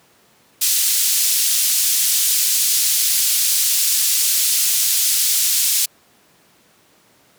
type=band-pass noise; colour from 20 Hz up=white; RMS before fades=-17 dBFS; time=0.61-5.86 s; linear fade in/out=10 ms; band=4000 to 13000 Hz; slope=12 dB/octave; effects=pink hiss -54 dBFS RMS until 7.38 s + high-pass 150 Hz 12 dB/octave